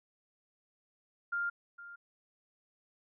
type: tone with echo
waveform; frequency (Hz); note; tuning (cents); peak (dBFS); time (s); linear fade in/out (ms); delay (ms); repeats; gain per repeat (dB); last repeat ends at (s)
sine; 1400; F6; +4; -31; 1.32-1.5; 10; 460; 1; -15; 1.96
effects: none